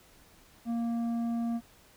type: tone with tanh clipping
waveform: triangle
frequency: 233.1 Hz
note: A#3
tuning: in tune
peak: -30 dBFS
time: 0.65-1.61 s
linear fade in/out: 50 ms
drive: 12 dB
effects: pink hiss -59 dBFS RMS until 1.96 s